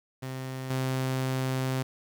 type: tone with level steps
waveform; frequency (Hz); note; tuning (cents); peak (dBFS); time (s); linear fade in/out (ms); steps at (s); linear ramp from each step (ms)
sawtooth; 130.81; C3; 0; -30 / -23; 0.22-1.83; 10; 0.7; 5
effects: 9-bit